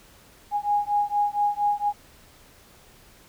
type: beating tone pair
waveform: sine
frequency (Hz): 822 / 826.3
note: G#5 / G#5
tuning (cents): -18 / -9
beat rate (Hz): 4.3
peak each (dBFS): -24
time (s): 0.51-1.93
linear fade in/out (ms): 50
effects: pink hiss -53 dBFS RMS until 3.28 s